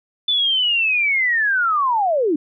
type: linear sweep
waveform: sine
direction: down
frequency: 3520 to 277.2 Hz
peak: -15 dBFS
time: 0.28-2.36 s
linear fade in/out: 5 ms
effects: none